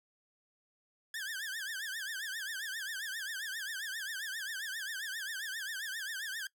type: tone with vibrato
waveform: sawtooth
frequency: 1667 Hz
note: G#6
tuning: 6 cents sharp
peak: -34 dBFS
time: 1.14-6.47 s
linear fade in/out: 2 ms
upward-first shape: triangle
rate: 7.5 Hz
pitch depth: 200 cents each way
effects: noise-tail reverb RT60 0.1 s tail -20 dB re dry